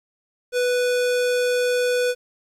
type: tone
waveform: square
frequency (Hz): 493.9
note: B4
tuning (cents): 0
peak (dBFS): -19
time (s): 0.52-2.15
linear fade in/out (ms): 50
effects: low-pass 11000 Hz 12 dB/octave + 9-bit